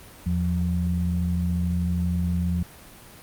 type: tone pair together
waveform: sine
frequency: 82.41 / 175.48 Hz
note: E2 / F3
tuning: 0 / +9 cents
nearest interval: octave + minor second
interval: 1309 cents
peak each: -24 dBFS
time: 0.26-2.63 s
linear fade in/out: 5 ms
effects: pink hiss -46 dBFS RMS until 3.22 s + Opus 32 kbps